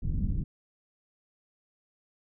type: low-pass noise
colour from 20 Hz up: pink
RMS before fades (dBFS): -29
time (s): 0.02-0.44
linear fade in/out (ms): 10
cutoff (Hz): 210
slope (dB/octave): 24
effects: none